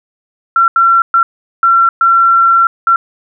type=tone bursts at uneven times; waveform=sine; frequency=1359 Hz; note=F6; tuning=48 cents flat; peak=-5 dBFS; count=6; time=0.56-0.68 / 0.76-1.02 / 1.14-1.23 / 1.63-1.89 / 2.01-2.67 / 2.87-2.96 s; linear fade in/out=2 ms; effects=none